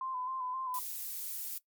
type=tone with vibrato; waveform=sine; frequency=1027 Hz; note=C6; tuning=33 cents flat; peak=-35 dBFS; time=0.01-0.79 s; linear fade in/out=2 ms; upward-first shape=square; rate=3.8 Hz; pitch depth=34 cents each way
type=noise; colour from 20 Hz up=violet; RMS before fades=-39 dBFS; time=0.74-1.58 s; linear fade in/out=2 ms
effects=noise-tail reverb RT60 0.1 s tail -18 dB re dry + MP3 96 kbps